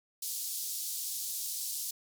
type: band-pass noise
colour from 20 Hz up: white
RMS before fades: -37 dBFS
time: 0.22-1.91 s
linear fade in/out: 5 ms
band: 4200 to 16000 Hz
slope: 24 dB/octave
effects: none